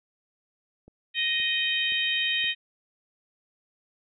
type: click train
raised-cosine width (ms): 2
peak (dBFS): -36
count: 4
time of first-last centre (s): 0.88-2.442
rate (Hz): 1.92
type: harmonic tone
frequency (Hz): 622.3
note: D#5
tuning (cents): 0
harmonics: 3 / 4 / 5 / 6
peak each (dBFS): -30 / -29 / -28 / -30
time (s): 1.14-2.55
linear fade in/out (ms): 50
effects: none